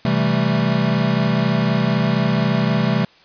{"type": "chord", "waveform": "square", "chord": "A minor seventh", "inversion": "first", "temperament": "equal", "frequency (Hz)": [130.81, 164.81, 196, 220], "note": ["C3", "E3", "G3", "A3"], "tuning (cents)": [0, 0, 0, 0], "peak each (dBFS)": -22, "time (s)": [0.05, 3.05], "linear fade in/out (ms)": 2, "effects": ["white hiss -50 dBFS RMS until 3.24 s", "resampled to 11025 Hz"]}